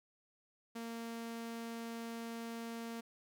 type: tone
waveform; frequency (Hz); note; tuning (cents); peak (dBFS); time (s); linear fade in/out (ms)
sawtooth; 230.5; A#3; -19; -38; 0.75-3.01; 10
effects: none